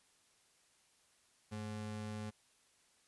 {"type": "ring-modulated tone", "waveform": "square", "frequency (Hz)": 158.7, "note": "D#3", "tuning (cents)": 35, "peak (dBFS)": -39, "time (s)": [1.51, 2.31], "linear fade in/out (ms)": 20, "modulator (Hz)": 57.3, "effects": ["white hiss -71 dBFS RMS until 3.07 s", "resampled to 24000 Hz"]}